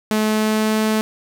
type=tone with pitch glide; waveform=sawtooth; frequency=215.4 to 217.3 Hz; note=A3 to A3; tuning=-37 to -21 cents; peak=-12 dBFS; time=0.11-1.01 s; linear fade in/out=0 ms; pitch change=+16 cents; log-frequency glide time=0.21-0.82 s; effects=8-bit